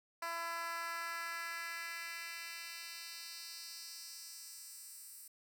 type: tone with high-pass filter sweep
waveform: 10% pulse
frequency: 335.5 Hz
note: E4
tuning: 31 cents sharp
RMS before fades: -45 dBFS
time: 0.22-5.28 s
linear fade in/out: 5 ms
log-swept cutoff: 880 to 9700 Hz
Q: 1.5
effects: none